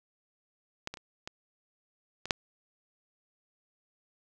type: clicks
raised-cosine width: 0.2 ms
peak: -17 / -22 / -29 / -21 / -22 / -6 dBFS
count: 6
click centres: 0.874 / 0.94 / 0.972 / 1.275 / 2.256 / 2.308 s
effects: none

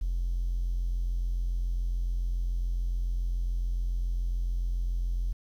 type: tone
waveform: triangle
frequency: 43.54 Hz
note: F1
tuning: 5 cents flat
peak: -23 dBFS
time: 0.01-5.33 s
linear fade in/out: 10 ms
effects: tanh soft clip ceiling -23 dBFS + 10-bit

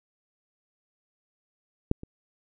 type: clicks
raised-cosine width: 3 ms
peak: -9 / -26 dBFS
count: 2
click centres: 1.914 / 2.034 s
effects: none

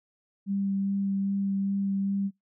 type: tone with vibrato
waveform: sine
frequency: 196.9 Hz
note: G3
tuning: 8 cents sharp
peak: -25 dBFS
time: 0.46-2.31 s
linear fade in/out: 50 ms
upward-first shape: sine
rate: 2.5 Hz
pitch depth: 10 cents each way
effects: noise-tail reverb RT60 0.2 s tail -26 dB re dry

